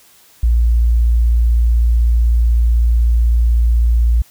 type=tone; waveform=sine; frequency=58 Hz; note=A#1; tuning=8 cents flat; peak=-9 dBFS; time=0.43-4.22 s; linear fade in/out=5 ms; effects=white hiss -48 dBFS RMS until 4.3 s